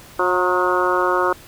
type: harmonic tone with a mistuned harmonic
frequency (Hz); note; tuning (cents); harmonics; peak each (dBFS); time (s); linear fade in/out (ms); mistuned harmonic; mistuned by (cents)
180.6; F#3; -42; 2 / 3 / 4 / 5 / 6 / 7 / 8; -21 / -23 / -28 / -24 / -23 / -22 / -25; 0.19-1.33; 5; 5; +43
effects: pink hiss -43 dBFS RMS until 1.47 s